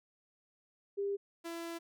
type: tone pair in turn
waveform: sine / sawtooth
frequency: 400 / 335.6 Hz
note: G4 / E4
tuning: +35 / +31 cents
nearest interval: minor third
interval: 304 cents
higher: first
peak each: -32 / -36 dBFS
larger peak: first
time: 0.97-1.17 / 1.44-1.79 s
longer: second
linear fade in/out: 20 ms
effects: none